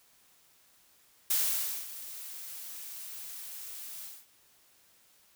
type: noise with ADSR envelope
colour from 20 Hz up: blue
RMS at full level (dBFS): -27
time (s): 1.3-4.26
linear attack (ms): 8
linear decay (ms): 550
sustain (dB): -16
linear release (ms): 220
effects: white hiss -64 dBFS RMS until 5.35 s